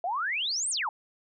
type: exponential two-way sweep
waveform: sine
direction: up then down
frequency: 659.3 to 9460 to 795 Hz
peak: -27 dBFS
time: 0.04-0.89 s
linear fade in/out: 2 ms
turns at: 0.7 s
effects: none